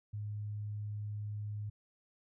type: tone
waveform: sine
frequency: 104.6 Hz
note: G#2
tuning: 13 cents sharp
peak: -37 dBFS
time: 0.13-1.7 s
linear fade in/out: 10 ms
effects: none